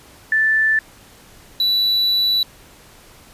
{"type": "tone pair in turn", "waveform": ["sine", "triangle"], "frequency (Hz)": [1760, 3951], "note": ["A6", "B7"], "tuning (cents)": [0, 0], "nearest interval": "octave + major second", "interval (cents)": 1400, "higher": "second", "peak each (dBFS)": -13, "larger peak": "neither", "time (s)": [[0.32, 0.79], [1.6, 2.43]], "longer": "second", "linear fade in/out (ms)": 2, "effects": ["pink hiss -46 dBFS RMS until 3.33 s", "resampled to 32000 Hz"]}